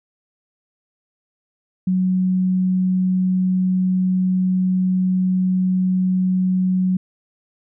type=tone; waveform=sine; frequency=185 Hz; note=F#3; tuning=in tune; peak=-15 dBFS; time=1.87-6.97 s; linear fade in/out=5 ms; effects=none